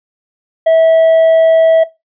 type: tone with hard clipping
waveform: sine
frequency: 650 Hz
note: E5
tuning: 24 cents flat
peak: -6 dBFS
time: 0.66-1.84 s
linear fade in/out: 10 ms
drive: 2 dB
effects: noise-tail reverb RT60 0.2 s tail -17 dB re dry + resampled to 11025 Hz